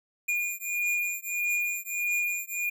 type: beating tone pair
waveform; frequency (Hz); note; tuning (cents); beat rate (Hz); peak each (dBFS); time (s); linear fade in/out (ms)
square; 2428 / 2429.6; D#7 / D#7; -43 / -42; 1.6; -31; 0.28-2.7; 10
effects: none